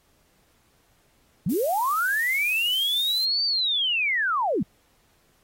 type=linear two-way sweep; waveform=sine; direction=up then down; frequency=138.59 to 4646 to 144.8 Hz; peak=-21 dBFS; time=1.46-4.63 s; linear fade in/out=5 ms; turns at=3.45 s
type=noise; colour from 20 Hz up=violet; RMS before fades=-35 dBFS; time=1.49-3.25 s; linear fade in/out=10 ms
effects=pink hiss -64 dBFS RMS until 5.43 s + AAC 48 kbps